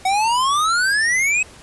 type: exponential sweep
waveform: square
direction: up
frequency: 743 to 2578 Hz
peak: -16 dBFS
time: 0.05-1.43 s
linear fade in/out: 5 ms
effects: pink hiss -43 dBFS RMS until 1.62 s + resampled to 24000 Hz